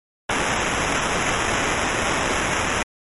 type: noise with sample-and-hold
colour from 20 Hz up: violet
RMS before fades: -22 dBFS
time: 0.29-2.83 s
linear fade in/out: 5 ms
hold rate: 4410 Hz
effects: MP3 48 kbps